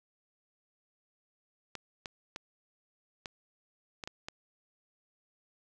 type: clicks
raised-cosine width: 0.2 ms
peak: -22 dBFS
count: 7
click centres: 1.753 / 2.058 / 2.361 / 3.258 / 4.038 / 4.075 / 4.285 s
effects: none